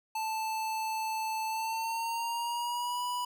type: tone with pitch glide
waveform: square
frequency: 880 to 982.1 Hz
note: A5 to B5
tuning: 0 to -10 cents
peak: -32 dBFS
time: 0.15-3.25 s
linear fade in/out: 5 ms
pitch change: +190 cents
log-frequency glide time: 1.47-3.03 s
effects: none